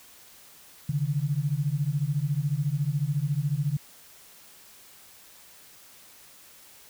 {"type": "beating tone pair", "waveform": "sine", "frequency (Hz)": [137.6, 151.6], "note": ["C#3", "D#3"], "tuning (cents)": [-12, -45], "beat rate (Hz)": 14, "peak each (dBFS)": -27, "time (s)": [0.89, 3.77], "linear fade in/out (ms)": 5, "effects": ["white hiss -52 dBFS RMS until 6.89 s"]}